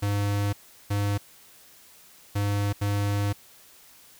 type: tone bursts at uneven times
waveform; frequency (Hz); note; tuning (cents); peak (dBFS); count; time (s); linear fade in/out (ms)
square; 101.6; G#2; -38; -24; 4; 0.02-0.53 / 0.9-1.18 / 2.35-2.73 / 2.81-3.33; 10
effects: white hiss -53 dBFS RMS until 4.19 s